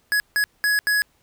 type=tone bursts at uneven times; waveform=square; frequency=1678 Hz; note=G#6; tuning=17 cents sharp; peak=-18 dBFS; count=4; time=0.12-0.2 / 0.36-0.44 / 0.64-0.79 / 0.87-1.02 s; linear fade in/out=0 ms; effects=pink hiss -63 dBFS RMS until 1.22 s